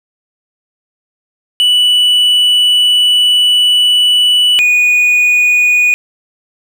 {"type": "tone pair in turn", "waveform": "triangle", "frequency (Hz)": [2961, 2464], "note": ["F#7", "D#7"], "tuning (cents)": [1, -17], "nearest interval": "minor third", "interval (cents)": 318, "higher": "first", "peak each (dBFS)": -5, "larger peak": "neither", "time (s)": [[1.6, 4.59], [4.59, 5.94]], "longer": "first", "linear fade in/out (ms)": 0, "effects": []}